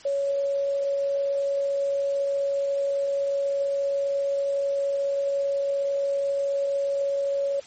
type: tone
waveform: sine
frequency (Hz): 558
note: C#5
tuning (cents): +11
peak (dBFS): -22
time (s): 0.05-7.6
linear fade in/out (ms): 5
effects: white hiss -48 dBFS RMS until 7.66 s + MP3 32 kbps